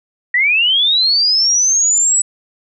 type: linear sweep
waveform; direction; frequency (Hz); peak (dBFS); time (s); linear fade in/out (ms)
sine; up; 1888 to 7940; -10; 0.34-2.22; 5
effects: none